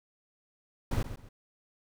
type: noise with echo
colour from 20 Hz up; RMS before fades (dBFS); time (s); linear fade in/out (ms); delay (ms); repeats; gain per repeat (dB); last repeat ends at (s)
brown; -29; 0.91-1.03; 5; 130; 2; -11; 1.29
effects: none